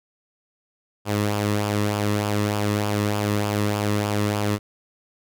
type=tone with flanger; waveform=sawtooth; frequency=103.83 Hz; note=G#2; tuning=in tune; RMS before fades=-23 dBFS; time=1.05-4.59 s; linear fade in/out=50 ms; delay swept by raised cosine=0.49 to 1.35 ms; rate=3.3 Hz; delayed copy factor=-0.5; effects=none